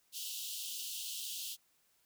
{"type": "high-pass noise", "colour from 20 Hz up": "pink", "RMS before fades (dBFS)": -42, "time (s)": [0.12, 1.57], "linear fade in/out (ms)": 50, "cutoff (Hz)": 2800, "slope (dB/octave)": 96, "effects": ["white hiss -73 dBFS RMS until 2.05 s"]}